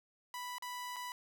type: tone with dropouts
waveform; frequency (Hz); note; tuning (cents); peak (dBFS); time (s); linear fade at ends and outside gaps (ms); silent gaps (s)
sawtooth; 987.8; B5; 0; -37; 0.34-1.12; 1; 0.583-0.623 / 0.961-0.965
effects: none